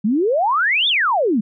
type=exponential two-way sweep; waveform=sine; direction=up then down; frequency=195.1 to 3661 to 195.1 Hz; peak=-14 dBFS; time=0.04-1.41 s; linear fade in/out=10 ms; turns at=0.88 s; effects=none